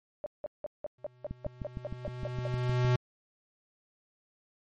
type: tone bursts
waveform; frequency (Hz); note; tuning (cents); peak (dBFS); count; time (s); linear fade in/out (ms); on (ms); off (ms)
sine; 596; D5; +25; -32; 12; 0.24-2.472; 0; 21; 180
type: tone with exponential growth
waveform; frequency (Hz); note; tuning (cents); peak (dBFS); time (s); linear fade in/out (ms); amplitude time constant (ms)
square; 124.4; B2; +13; -23; 0.98-2.96; 5; 430
type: click train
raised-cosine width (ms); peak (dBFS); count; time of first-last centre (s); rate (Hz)
5; -24; 11; 1.31-2.848; 6.5
effects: low-pass 4000 Hz 12 dB/octave + MP3 48 kbps